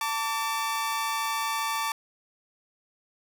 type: tone pair together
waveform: sawtooth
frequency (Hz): 894 / 1154.4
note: A5 / D6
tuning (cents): +27 / -30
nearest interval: major third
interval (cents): 443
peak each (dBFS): -26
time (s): 0.01-1.92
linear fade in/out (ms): 2
effects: none